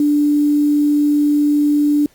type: tone with quantisation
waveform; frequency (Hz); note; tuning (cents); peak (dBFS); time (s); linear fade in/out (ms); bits
sine; 293.7; D4; 0; -11; 0-2.06; 2; 6
effects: pink hiss -53 dBFS RMS until 2.14 s + Opus 48 kbps